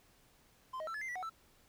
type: tone with pitch steps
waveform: triangle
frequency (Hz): 1036 / 627 / 1335 / 1716 / 2081 / 1953 / 740 / 1324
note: C6 / D#5 / E6 / A6 / C7 / B6 / F#5 / E6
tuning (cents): -17 / +13 / +22 / -44 / -10 / -20 / 0 / +7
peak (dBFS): -37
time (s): 0.73-1.298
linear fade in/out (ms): 10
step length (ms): 71
effects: pink hiss -67 dBFS RMS until 1.68 s